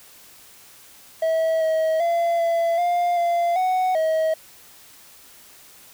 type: tone with pitch steps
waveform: triangle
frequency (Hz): 647 / 638 / 681 / 673 / 702 / 689 / 742 / 637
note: E5 / D#5 / F5 / E5 / F5 / F5 / F#5 / D#5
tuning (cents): -32 / +43 / -44 / +36 / +9 / -24 / +5 / +41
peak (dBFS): -16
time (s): 1.22-4.34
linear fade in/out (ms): 5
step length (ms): 390
effects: white hiss -48 dBFS RMS until 5.93 s